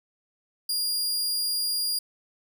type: tone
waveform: sawtooth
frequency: 4828 Hz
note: D8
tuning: 47 cents sharp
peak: -22 dBFS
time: 0.69-1.99 s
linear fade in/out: 5 ms
effects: none